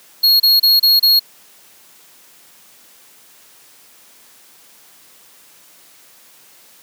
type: tone bursts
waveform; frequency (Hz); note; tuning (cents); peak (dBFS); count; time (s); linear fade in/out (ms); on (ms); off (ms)
square; 4303; C8; +48; -9; 5; 0.23-1.196; 10; 170; 29
effects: white hiss -47 dBFS RMS until 6.82 s + high-pass 150 Hz 12 dB/octave